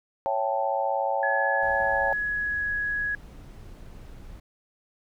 sine chord, A dominant seventh, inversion first, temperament equal with one note detuned, 554.4 / 669.2 / 784 / 880 Hz, C#5 / E5 / G5 / A5, 0 / +26 / 0 / 0 cents, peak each -28 / -32 / -28 / -29 dBFS, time 0.26-2.13 s, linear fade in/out 0 ms
sine tone with pitch glide, 1696 to 1670.7 Hz, G#6 to G#6, +36 to +10 cents, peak -25 dBFS, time 1.23-3.15 s, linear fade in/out 2 ms, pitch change -26 cents, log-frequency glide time 1.42-2.71 s
brown noise, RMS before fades -43 dBFS, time 1.62-4.4 s, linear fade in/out 5 ms
effects none

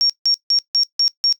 triangle tone bursts, 5540 Hz, F8, 15 cents flat, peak -9 dBFS, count 6, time 0.01-1.326 s, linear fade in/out 0 ms, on 86 ms, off 160 ms, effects noise-tail reverb RT60 0.1 s tail -23 dB re dry + tanh soft clip ceiling -11 dBFS

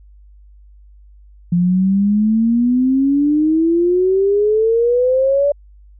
sine exponential sweep, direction up, 172.1 to 580 Hz, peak -11 dBFS, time 1.52-5.52 s, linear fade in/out 5 ms, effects added 50 Hz sine -41 dBFS peak until 5.99 s

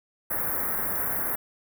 white band-stop noise, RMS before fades -28 dBFS, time 0.3-1.36 s, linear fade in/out 10 ms, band 1900 to 11000 Hz, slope 48 dB/octave, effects none

